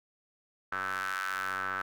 sawtooth ring-modulated tone, 94.7 Hz, F#2, 41 cents sharp, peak -25 dBFS, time 0.72-1.82 s, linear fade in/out 5 ms, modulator 1420 Hz, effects none

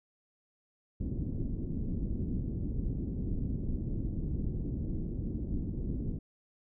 pink low-pass noise, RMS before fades -34 dBFS, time 1-6.19 s, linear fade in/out 5 ms, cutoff 310 Hz, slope 24 dB/octave, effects none

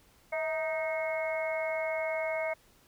harmonic tone with a mistuned harmonic, 311.1 Hz, D#4, in tune, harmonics 2 / 3 / 4 / 5 / 6 / 7, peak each -31 / -41 / -45 / -46 / -48 / -36 dBFS, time 0.32-2.54 s, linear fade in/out 10 ms, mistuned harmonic 2, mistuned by +52 cents, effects pink hiss -63 dBFS RMS until 2.87 s

